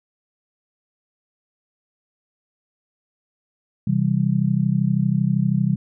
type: chord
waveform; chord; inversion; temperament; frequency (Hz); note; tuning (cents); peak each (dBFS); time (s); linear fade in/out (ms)
sine; C major; none; just; 130.81 / 163.52 / 196.22; C3 / E3 / G3; 0 / -14 / +2; -21; 3.87-5.76; 5
effects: none